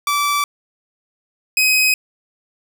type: tone pair in turn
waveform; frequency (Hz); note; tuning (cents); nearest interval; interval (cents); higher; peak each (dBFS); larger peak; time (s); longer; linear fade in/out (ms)
sawtooth; 1159 / 2525; D6 / D#7; -23 / +25; octave + minor second; 1348; second; -12 / -9; second; 0.07-0.44 / 1.57-1.94; neither; 2
effects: none